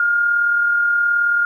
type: tone with amplitude modulation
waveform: sine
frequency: 1415 Hz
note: F6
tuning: 22 cents sharp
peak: -12 dBFS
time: 0-1.45 s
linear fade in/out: 2 ms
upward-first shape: sine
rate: 38.8 Hz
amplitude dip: 35%
effects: 9-bit